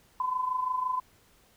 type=tone with amplitude modulation; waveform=sine; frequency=1014 Hz; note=B5; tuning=45 cents sharp; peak=-24 dBFS; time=0.2-1 s; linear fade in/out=2 ms; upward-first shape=sine; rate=25.9 Hz; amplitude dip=65%; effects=pink hiss -62 dBFS RMS until 1.56 s